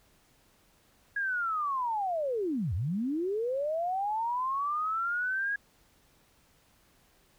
sine linear two-way sweep, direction down then up, 1661.2 to 76.7 to 1661.2 Hz, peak -28 dBFS, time 1.16-5.56 s, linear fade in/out 5 ms, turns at 2.74 s, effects pink hiss -65 dBFS RMS until 7.38 s

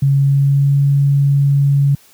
sine tone with pitch glide, 138.59 to 140.52 Hz, C#3 to C#3, 0 to +24 cents, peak -9 dBFS, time 0.02-1.95 s, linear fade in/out 5 ms, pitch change +24 cents, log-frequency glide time 0.18-0.78 s, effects white hiss -48 dBFS RMS until 2.13 s + high-pass 60 Hz 12 dB/octave

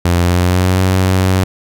sawtooth tone with pitch glide, 87.31 to 93.58 Hz, F2 to F#2, 0 to +20 cents, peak -6 dBFS, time 0.05-1.44 s, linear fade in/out 5 ms, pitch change +120 cents, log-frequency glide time 0.22-0.81 s, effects none

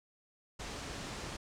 pink low-pass noise, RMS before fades -43 dBFS, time 0.59-1.37 s, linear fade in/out 10 ms, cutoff 7900 Hz, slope 24 dB/octave, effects none

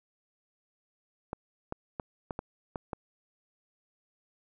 clicks, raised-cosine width 1 ms, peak -20 dBFS, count 7, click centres 1.331 / 1.724 / 1.998 / 2.308 / 2.391 / 2.758 / 2.932 s, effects none

